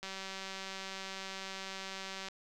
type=click train; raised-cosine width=0.2 ms; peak=-25 dBFS; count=434; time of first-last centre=0.03-2.285 s; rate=192 Hz; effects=none